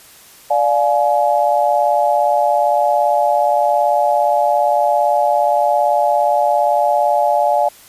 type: chord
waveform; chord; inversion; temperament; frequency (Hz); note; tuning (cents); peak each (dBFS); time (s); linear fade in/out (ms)
sine; D diminished; none; just; 587.3 / 704.8 / 845.8; D5 / F5 / Ab5; 0 / +16 / +31; -16; 0.5-7.69; 10
effects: white hiss -43 dBFS RMS until 7.88 s + resampled to 32000 Hz